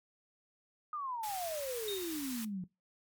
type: exponential sweep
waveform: sine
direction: down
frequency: 1244.5 to 175.6 Hz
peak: -36 dBFS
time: 0.93-2.64 s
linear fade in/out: 2 ms
type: band-stop noise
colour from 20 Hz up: white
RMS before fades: -44 dBFS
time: 1.23-2.45 s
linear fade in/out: 5 ms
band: 120 to 900 Hz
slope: 24 dB/octave
type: tone with exponential decay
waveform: sine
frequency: 3705 Hz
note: A#7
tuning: 11 cents flat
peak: -36 dBFS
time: 1.88-2.32 s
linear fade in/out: 1 ms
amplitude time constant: 94 ms
effects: noise-tail reverb RT60 0.2 s tail -19 dB re dry + MP3 96 kbps